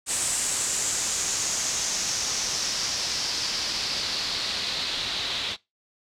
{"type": "noise with low-pass filter sweep", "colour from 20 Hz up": "white", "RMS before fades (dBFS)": -28, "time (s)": [0.06, 5.57], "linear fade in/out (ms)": 50, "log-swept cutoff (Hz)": [8200, 3700], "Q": 3.6, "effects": ["noise-tail reverb RT60 0.2 s tail -20 dB re dry"]}